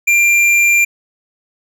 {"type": "tone with hard clipping", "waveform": "triangle", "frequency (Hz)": 2380, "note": "D7", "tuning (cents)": 22, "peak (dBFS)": -10, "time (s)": [0.07, 0.85], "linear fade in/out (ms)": 10, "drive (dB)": 13, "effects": []}